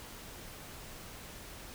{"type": "silence", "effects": ["pink hiss -48 dBFS RMS until 1.74 s"]}